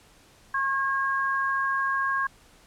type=tone pair together; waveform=sine; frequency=1086 / 1627.2 Hz; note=C#6 / G#6; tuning=-36 / -36 cents; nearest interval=perfect fifth; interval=700 cents; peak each=-26 dBFS; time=0.54-2.27 s; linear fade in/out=5 ms; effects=pink hiss -56 dBFS RMS until 2.66 s + low-pass 11000 Hz 12 dB/octave